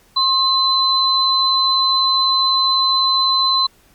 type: tone pair together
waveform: sine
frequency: 1062 / 4046 Hz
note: C6 / B7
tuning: +25 / +41 cents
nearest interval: octave + major seventh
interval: 2316 cents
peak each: -17 / -14 dBFS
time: 0.16-3.67 s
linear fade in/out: 10 ms
effects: pink hiss -53 dBFS RMS until 3.94 s + MP3 96 kbps

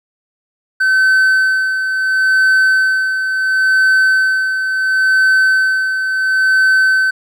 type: tone with tremolo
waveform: triangle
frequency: 1530 Hz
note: G6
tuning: 42 cents flat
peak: -6 dBFS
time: 0.8-7.11 s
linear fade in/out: 10 ms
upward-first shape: sine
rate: 0.72 Hz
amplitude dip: 55%
effects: none

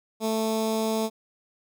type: tone with notch filter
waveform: 15% pulse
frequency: 220.7 Hz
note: A3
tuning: 5 cents sharp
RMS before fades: -26 dBFS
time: 0.2-1.1 s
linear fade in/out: 50 ms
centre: 1900 Hz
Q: 0.97
effects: none

